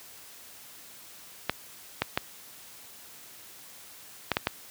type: clicks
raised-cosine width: 0.3 ms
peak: -8 dBFS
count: 6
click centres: 1.496 / 2.02 / 2.175 / 4.317 / 4.369 / 4.471 s
effects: white hiss -49 dBFS RMS until 4.7 s + high-pass 60 Hz 12 dB/octave